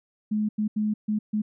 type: tone bursts at uneven times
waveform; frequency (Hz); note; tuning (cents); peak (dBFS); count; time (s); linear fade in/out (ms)
sine; 212.5; G#3; +40; -22; 5; 0.31-0.49 / 0.58-0.68 / 0.76-0.94 / 1.08-1.19 / 1.33-1.42; 10
effects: none

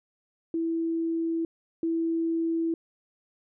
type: tone pair in turn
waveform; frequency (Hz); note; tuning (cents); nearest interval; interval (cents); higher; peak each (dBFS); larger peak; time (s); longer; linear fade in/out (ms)
sine; 329.6 / 329.6; E4 / E4; 0 / 0; unison; 0; neither; -25 / -24; second; 0.54-1.45 / 1.83-2.74; neither; 2
effects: none

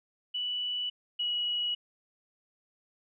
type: tone pair in turn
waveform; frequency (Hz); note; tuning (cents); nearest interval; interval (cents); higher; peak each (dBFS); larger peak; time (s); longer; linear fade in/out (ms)
sine; 2960 / 2918; F#7 / F#7; 0 / -25; unison; 25; first; -30 / -28; second; 0.34-0.9 / 1.19-1.75; neither; 10
effects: none

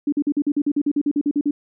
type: tone bursts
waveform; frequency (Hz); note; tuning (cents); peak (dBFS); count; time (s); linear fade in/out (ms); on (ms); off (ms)
sine; 290; D4; -22; -16; 15; 0.07-1.51; 5; 54; 45
effects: none

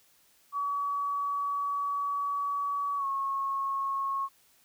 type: tone with pitch glide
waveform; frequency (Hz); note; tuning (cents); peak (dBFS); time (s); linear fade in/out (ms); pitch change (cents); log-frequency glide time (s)
sine; 1136 to 1093.5; C#6 to C#6; +42 to -24; -28; 0.52-4.29; 50; -66; 2.97-3.06
effects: white hiss -64 dBFS RMS until 4.64 s

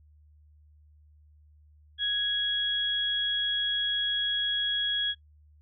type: tone pair together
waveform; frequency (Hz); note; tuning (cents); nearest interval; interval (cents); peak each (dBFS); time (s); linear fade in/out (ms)
sine; 1661 / 3322; G#6 / G#7; 0 / 0; octave; 1200; -33 / -26; 1.98-5.15; 50
effects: noise-tail reverb RT60 0.1 s tail -23 dB re dry + added 75 Hz sine -55 dBFS peak until 5.61 s

